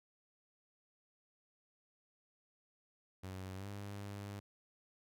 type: tone with pitch glide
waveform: sawtooth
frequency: 94.2 to 100.96 Hz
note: F#2 to G#2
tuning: +32 to -48 cents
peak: -40 dBFS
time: 3.23-4.4 s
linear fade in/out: 10 ms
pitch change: +120 cents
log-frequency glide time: 3.55-3.68 s
effects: none